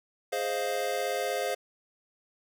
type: chord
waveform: square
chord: F minor seventh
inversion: first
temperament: equal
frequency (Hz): 415.3 / 523.3 / 622.3 / 698.5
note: Ab4 / C5 / Eb5 / F5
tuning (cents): 0 / 0 / 0 / 0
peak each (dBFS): -36 / -33 / -37 / -34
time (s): 0.32-1.55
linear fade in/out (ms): 10
effects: none